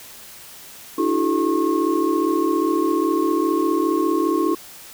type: tone cluster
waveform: sine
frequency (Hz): 293.8 / 328.5 / 373.5 / 430.9 / 1084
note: D4 / E4 / F#4 / A4 / C#6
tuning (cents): +1 / -6 / +16 / -36 / -39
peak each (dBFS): -24 / -20 / -24 / -26 / -25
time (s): 0.98-4.55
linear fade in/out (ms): 5
effects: white hiss -41 dBFS RMS until 4.93 s